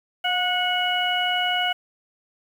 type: harmonic tone with a mistuned harmonic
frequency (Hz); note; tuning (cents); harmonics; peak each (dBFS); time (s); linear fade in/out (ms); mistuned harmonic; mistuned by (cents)
732; F#5; -19; 1 / 2 / 3 / 4; -25 / -27 / -29 / -24; 0.24-1.73; 10; 1; -29
effects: 8-bit